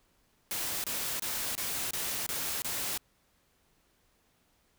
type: noise bursts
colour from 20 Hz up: white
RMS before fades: -34 dBFS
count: 7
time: 0.51-2.976 s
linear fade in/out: 0 ms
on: 330 ms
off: 26 ms
effects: pink hiss -70 dBFS RMS until 4.78 s